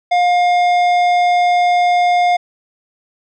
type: tone with tanh clipping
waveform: triangle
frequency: 710 Hz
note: F5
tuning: 28 cents sharp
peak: -12 dBFS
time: 0.11-2.37 s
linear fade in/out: 10 ms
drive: 16 dB
effects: none